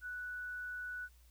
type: tone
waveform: sine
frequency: 1480 Hz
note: F#6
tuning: in tune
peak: -40 dBFS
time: 0.01-1.09 s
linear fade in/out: 50 ms
effects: added 60 Hz sine -60 dBFS peak until 1.3 s + white hiss -70 dBFS RMS until 1.3 s